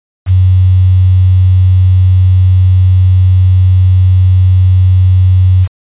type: tone with quantisation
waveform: sine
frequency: 92.5 Hz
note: F#2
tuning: in tune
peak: -3 dBFS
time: 0.26-5.68 s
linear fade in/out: 50 ms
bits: 5
effects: resampled to 8000 Hz